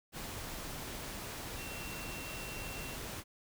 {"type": "tone in noise", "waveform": "sine", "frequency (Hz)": 2722, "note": "F7", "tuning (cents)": -45, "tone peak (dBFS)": -47, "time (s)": [1.55, 2.97], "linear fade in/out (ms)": 50, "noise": "pink", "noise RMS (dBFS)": -43, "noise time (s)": [0.12, 3.24], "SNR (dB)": -7, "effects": []}